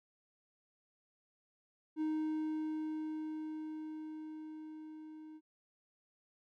triangle tone with level ramp, 311.1 Hz, D#4, in tune, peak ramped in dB -30 to -47 dBFS, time 1.96-5.41 s, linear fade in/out 50 ms, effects none

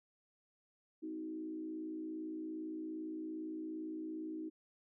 sine tone with frequency modulation, 315.2 Hz, D#4, 23 cents sharp, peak -40 dBFS, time 1.02-4.5 s, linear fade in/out 20 ms, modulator 57.5 Hz, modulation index 0.66, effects none

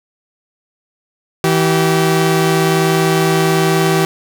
sawtooth tone pair together, 161.96 / 385.2 Hz, E3 / G4, -30 / -30 cents, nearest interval octave + minor third, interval 1500 cents, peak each -10 dBFS, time 1.44-4.05 s, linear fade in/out 0 ms, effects none

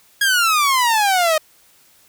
sawtooth exponential sweep, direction down, 1659 to 614 Hz, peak -10 dBFS, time 0.21-1.38 s, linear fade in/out 5 ms, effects white hiss -53 dBFS RMS until 2.08 s

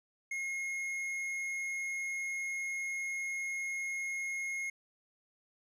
sine tone with tanh clipping, 2155 Hz, C#7, 49 cents flat, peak -36 dBFS, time 0.31-4.7 s, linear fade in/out 5 ms, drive 9 dB, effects none

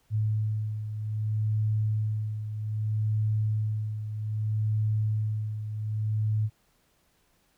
sine beating tone pair, 107.5 / 108.13 Hz, A2 / A2, -40 / -30 cents, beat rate 0.63 Hz, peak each -26 / -33 dBFS, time 0.1-6.5 s, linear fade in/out 50 ms, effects pink hiss -68 dBFS RMS until 7.57 s

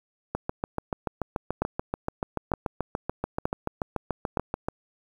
two click trains, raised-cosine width 1 ms, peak -13 / -10 dBFS, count 31 / 4, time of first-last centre 0.35-4.685 / 1.62-4.372 s, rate 6.92 / 1.09 Hz, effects 8-bit

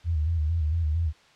sine tone with vibrato, 80 Hz, D#2, 49 cents sharp, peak -22 dBFS, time 0.04-1.13 s, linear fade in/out 50 ms, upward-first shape square, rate 4.4 Hz, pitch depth 81 cents each way, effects white hiss -56 dBFS RMS until 1.35 s + low-pass 4000 Hz 12 dB/octave

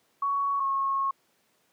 sine tone pair in turn, 1118 / 1091.2 Hz, C#6 / C#6, +14 / -28 cents, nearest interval unison, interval 42 cents, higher first, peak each -24 dBFS, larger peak neither, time 0.22-0.6 / 0.6-1.11 s, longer second, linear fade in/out 5 ms, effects pink hiss -68 dBFS RMS until 1.72 s + high-pass 200 Hz 12 dB/octave

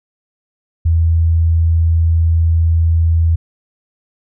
sine tone, 82.41 Hz, E2, in tune, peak -9 dBFS, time 0.85-3.36 s, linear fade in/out 10 ms, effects none

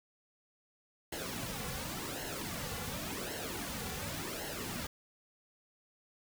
pink noise with flanger, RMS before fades -40 dBFS, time 1.12-4.87 s, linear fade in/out 5 ms, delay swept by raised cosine 0.83 to 3.23 ms, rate 0.9 Hz, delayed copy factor -0.7, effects none

